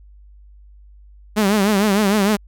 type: tone with vibrato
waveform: sawtooth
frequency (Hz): 204.4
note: G#3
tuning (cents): -27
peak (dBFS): -10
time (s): 1.36-2.37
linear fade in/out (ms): 20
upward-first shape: triangle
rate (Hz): 6.6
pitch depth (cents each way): 130
effects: added 50 Hz sine -42 dBFS peak until 2.47 s